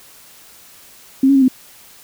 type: tone with pitch steps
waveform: sine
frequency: 267.3 / 276.8 / 269.1 / 257.4 Hz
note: C4 / C#4 / C4 / C4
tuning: +37 / -2 / +49 / -28 cents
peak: -8 dBFS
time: 1.23-1.482 s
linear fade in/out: 5 ms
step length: 63 ms
effects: white hiss -44 dBFS RMS until 2.03 s